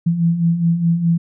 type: beating tone pair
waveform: sine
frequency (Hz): 164.81 / 169.61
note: E3 / E3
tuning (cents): 0 / +50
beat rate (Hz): 4.8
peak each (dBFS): -21 / -14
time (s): 0.06-1.18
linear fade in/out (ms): 10
effects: none